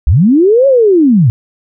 sine linear two-way sweep, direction up then down, 51.91 to 560 to 103.7 Hz, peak -4 dBFS, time 0.07-1.3 s, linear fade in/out 0 ms, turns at 0.67 s, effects none

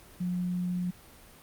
sine tone, 179 Hz, F3, 43 cents sharp, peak -28 dBFS, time 0.2-0.91 s, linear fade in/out 10 ms, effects pink hiss -53 dBFS RMS until 1.42 s + Opus 32 kbps

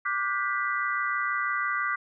sine chord, G major seventh, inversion second, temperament equal with one note detuned, 1174.7 / 1442 / 1568 / 1975.5 Hz, D6 / F#6 / G6 / B6, 0 / -45 / 0 / 0 cents, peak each -29 / -32 / -33 / -31 dBFS, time 0.05-1.96 s, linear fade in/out 10 ms, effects none

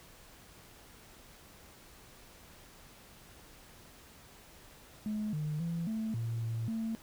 sine tone with pitch steps, 212.9 / 151.6 / 168.1 / 220.6 / 115.1 / 113.8 / 224.3 Hz, G#3 / D#3 / E3 / A3 / A#2 / A#2 / A3, +43 / -45 / +34 / +5 / -22 / -41 / +34 cents, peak -31 dBFS, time 5.06-6.95 s, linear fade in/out 0 ms, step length 270 ms, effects tanh soft clip ceiling -29 dBFS + pink hiss -56 dBFS RMS until 7.02 s

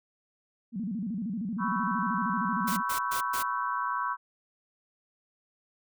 sine tone with vibrato, 208.1 Hz, G#3, 4 cents sharp, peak -30 dBFS, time 0.72-2.83 s, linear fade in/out 50 ms, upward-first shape square, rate 13 Hz, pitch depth 190 cents each way
sine chord, C# half-diminished seventh, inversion third, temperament equal with one note detuned, 987.8 / 1108.7 / 1318.5 / 1535.7 Hz, B5 / C#6 / E6 / G6, 0 / 0 / 0 / -36 cents, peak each -32 / -32 / -36 / -36 dBFS, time 1.58-4.17 s, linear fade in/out 50 ms
white noise bursts, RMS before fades -35 dBFS, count 4, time 2.67-3.43 s, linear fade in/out 10 ms, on 100 ms, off 120 ms
effects none

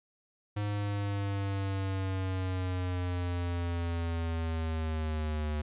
square linear sweep, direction down, 103.83 to 75 Hz, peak -31 dBFS, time 0.56-5.62 s, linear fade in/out 10 ms, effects resampled to 8000 Hz

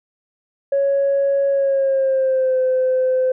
sine tone with pitch glide, 555 to 514.9 Hz, C#5 to C5, +2 to -28 cents, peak -13 dBFS, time 0.72-3.32 s, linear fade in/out 5 ms, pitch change -130 cents, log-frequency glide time 1.49-2.59 s, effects tanh soft clip ceiling -11 dBFS

